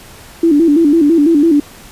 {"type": "tone with vibrato", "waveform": "sine", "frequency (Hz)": 311.1, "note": "D#4", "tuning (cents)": 0, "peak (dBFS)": -6, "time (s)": [0.43, 1.6], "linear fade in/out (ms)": 5, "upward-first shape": "square", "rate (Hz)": 6, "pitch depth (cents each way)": 120, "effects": ["pink hiss -37 dBFS RMS until 1.91 s", "resampled to 32000 Hz"]}